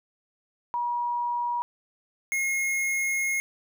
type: tone pair in turn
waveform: sine / square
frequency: 960 / 2155 Hz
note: B5 / C#7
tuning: -49 / -49 cents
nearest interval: octave + major second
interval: 1400 cents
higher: second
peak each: -25 dBFS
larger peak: neither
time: 0.74-1.62 / 2.32-3.4 s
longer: second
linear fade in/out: 0 ms
effects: none